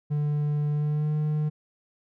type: tone with pitch glide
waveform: triangle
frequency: 147.9 to 151.71 Hz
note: D3 to D#3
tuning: +13 to -43 cents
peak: -21 dBFS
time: 0.1-1.5 s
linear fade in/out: 20 ms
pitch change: +44 cents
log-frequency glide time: 0.71-1.12 s
effects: none